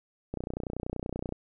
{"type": "click train", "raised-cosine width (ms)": 2, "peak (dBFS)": -20, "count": 31, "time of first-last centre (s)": [0.34, 1.324], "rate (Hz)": 30.5, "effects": []}